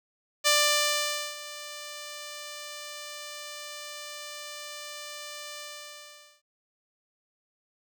5% pulse tone with ADSR envelope, 592 Hz, D5, 14 cents sharp, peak -8 dBFS, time 0.44-6.42 s, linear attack 29 ms, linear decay 880 ms, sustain -19 dB, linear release 830 ms, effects none

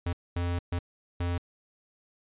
square tone bursts at uneven times, 87.31 Hz, F2, in tune, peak -28 dBFS, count 4, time 0.06-0.13 / 0.36-0.59 / 0.72-0.79 / 1.2-1.38 s, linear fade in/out 5 ms, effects resampled to 8000 Hz

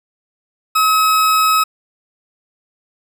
40% pulse tone, 1280 Hz, D#6, 49 cents sharp, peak -10 dBFS, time 0.75-1.64 s, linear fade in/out 10 ms, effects none

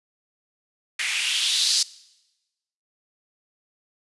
blue noise with band-pass filter sweep, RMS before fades -23 dBFS, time 0.99-1.83 s, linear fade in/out 5 ms, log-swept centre 2100 to 4900 Hz, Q 3.4, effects noise-tail reverb RT60 1.0 s tail -21 dB re dry + resampled to 24000 Hz

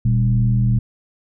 sine tone with frequency modulation, 119 Hz, A#2, 36 cents sharp, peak -13 dBFS, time 0.05-0.79 s, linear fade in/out 5 ms, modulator 78.4 Hz, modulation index 0.71, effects none

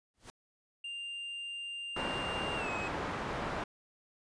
pink noise with exponential growth, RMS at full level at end -44 dBFS, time 0.14-0.3 s, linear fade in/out 0 ms, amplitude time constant 33 ms
triangle tone with pitch glide, 2794 to 2547 Hz, F7 to D#7, 0 to +40 cents, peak -37 dBFS, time 0.84-2.88 s, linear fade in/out 5 ms, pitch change -160 cents, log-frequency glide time 2.56-2.7 s
white low-pass noise, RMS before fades -37 dBFS, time 1.96-3.64 s, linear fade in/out 5 ms, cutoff 1200 Hz, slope 12 dB/octave
effects resampled to 22050 Hz

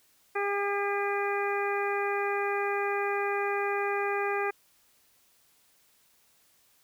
harmonic tone with a mistuned harmonic, 403.6 Hz, G#4, 49 cents flat, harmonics 1 / 2 / 3 / 4 / 5 / 6, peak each -30 / -33 / -35 / -36 / -37 / -38 dBFS, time 0.35-4.51 s, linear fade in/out 10 ms, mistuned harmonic 5, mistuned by -15 cents, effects white hiss -65 dBFS RMS until 6.83 s

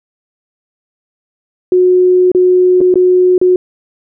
sine tone with dropouts, 364.6 Hz, F#4, 25 cents flat, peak -5 dBFS, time 1.72-3.56 s, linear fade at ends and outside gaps 2 ms, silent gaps 2.317-2.348 / 2.806-2.812 / 2.941-2.956 / 3.38-3.414 s, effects none

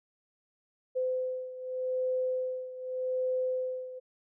sine beating tone pair, 511 / 511.84 Hz, C5 / C5, -41 / -38 cents, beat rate 0.84 Hz, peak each -31 / -35 dBFS, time 0.95-4 s, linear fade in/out 20 ms, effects none

